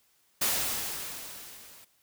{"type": "noise with level ramp", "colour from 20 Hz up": "white", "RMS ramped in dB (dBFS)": [-26, -53], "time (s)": [0.41, 1.85], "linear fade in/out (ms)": 10, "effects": ["white hiss -68 dBFS RMS until 2.02 s"]}